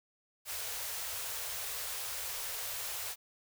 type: band-stop noise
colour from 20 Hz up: white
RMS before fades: -39 dBFS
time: 0.45-3.16 s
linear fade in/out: 50 ms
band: 120 to 420 Hz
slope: 96 dB/octave
effects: none